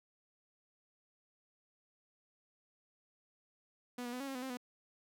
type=tone with pitch steps; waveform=sawtooth; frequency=246.1 / 241.3 / 250.7 / 275.9 / 269.5 / 251 / 264 / 247.5 Hz; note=B3 / B3 / B3 / C#4 / C#4 / B3 / C4 / B3; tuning=-6 / -40 / +26 / -8 / -49 / +28 / +16 / +4 cents; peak=-36 dBFS; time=3.98-4.572 s; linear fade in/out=5 ms; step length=74 ms; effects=none